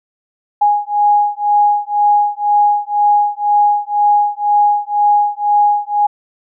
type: beating tone pair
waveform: sine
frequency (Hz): 826 / 828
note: G#5 / G#5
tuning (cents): -10 / -5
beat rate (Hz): 2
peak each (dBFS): -13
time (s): 0.61-6.07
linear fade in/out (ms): 10
effects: none